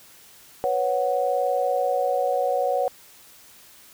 sine chord, B suspended second, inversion none, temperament equal, 493.9 / 554.4 / 740 Hz, B4 / C#5 / F#5, 0 / 0 / 0 cents, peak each -26 / -24 / -24 dBFS, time 0.64-2.88 s, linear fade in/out 0 ms, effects white hiss -50 dBFS RMS until 3.93 s

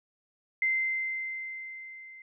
sine tone with level ramp, 2078 Hz, C7, 12 cents flat, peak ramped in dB -23 to -46 dBFS, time 0.62-2.22 s, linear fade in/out 2 ms, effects none

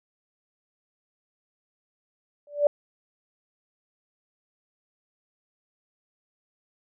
sine tone with exponential growth, 583 Hz, D5, 13 cents flat, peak -12 dBFS, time 2.47-2.67 s, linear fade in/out 2 ms, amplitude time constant 43 ms, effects none

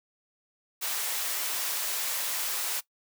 white high-pass noise, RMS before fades -31 dBFS, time 0.81-2.81 s, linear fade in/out 20 ms, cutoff 580 Hz, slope 12 dB/octave, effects noise-tail reverb RT60 0.1 s tail -19 dB re dry

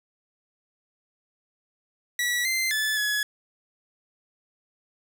sawtooth tone with pitch steps, 1942 / 2079 / 1735 / 1692 Hz, B6 / C7 / A6 / G#6, -30 / -12 / -25 / +32 cents, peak -20 dBFS, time 2.19-3.23 s, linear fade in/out 2 ms, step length 260 ms, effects none

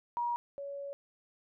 sine tone pair in turn, 954 / 562 Hz, A#5 / C#5, +40 / +24 cents, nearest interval major sixth, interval 916 cents, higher first, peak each -30 / -38 dBFS, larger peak first, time 0.17-0.36 / 0.58-0.93 s, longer second, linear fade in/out 0 ms, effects none

